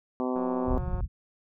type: harmonic tone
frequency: 127.2 Hz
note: C3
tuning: 48 cents flat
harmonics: 2 / 3 / 4 / 5 / 6 / 7 / 8 / 9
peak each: -29 / -33 / -35 / -37 / -39 / -40 / -41 / -42 dBFS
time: 0.2-0.78 s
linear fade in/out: 0 ms
type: click train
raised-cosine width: 1 ms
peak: -28 dBFS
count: 118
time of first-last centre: 0.36-1.006 s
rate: 181 Hz
type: low-pass noise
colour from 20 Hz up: pink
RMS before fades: -29 dBFS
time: 0.65-1.08 s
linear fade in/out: 50 ms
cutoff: 140 Hz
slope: 24 dB/octave
effects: none